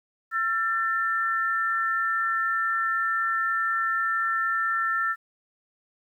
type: tone pair together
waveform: sine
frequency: 1351 / 1781.6 Hz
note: E6 / A6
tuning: +42 / +21 cents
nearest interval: perfect fourth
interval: 479 cents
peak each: -25 / -26 dBFS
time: 0.31-5.16 s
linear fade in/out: 50 ms
effects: 10-bit